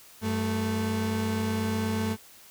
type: tone pair together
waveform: 35% pulse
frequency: 95.87 / 220 Hz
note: G2 / A3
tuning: -38 / 0 cents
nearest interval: octave + major second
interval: 1438 cents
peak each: -29 / -26 dBFS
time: 0.21-2.17 s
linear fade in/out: 50 ms
effects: white hiss -52 dBFS RMS until 2.5 s